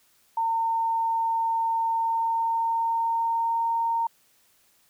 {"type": "tone with pitch glide", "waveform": "sine", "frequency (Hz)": [910, 920], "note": ["A#5", "A#5"], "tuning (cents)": [-42, -23], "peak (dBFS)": -22, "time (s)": [0.37, 4.07], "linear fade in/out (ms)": 5, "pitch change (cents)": 19, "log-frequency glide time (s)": [1.92, 3.65], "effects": ["white hiss -63 dBFS RMS until 4.89 s"]}